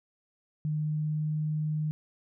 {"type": "tone with pitch glide", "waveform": "sine", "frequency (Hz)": [152.5, 153.38], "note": ["D#3", "D#3"], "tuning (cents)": [-34, -24], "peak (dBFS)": -27, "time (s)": [0.65, 1.91], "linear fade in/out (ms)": 0, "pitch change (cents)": 10, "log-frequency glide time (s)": [0.8, 1.37], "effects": []}